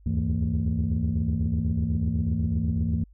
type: tone cluster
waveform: sine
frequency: 75.2 / 83.2 / 99.5 / 162.5 / 225.4 Hz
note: D2 / E2 / G2 / E3 / A3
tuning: +42 / +17 / +26 / -24 / +42 cents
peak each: -28 dBFS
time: 0.06-3.04 s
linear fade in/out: 5 ms
effects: tanh soft clip ceiling -16 dBFS + added 50 Hz sine -50 dBFS peak until 3.13 s